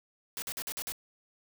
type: noise bursts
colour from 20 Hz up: white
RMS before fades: -37 dBFS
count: 6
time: 0.37-0.921 s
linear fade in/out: 0 ms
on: 51 ms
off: 49 ms
effects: none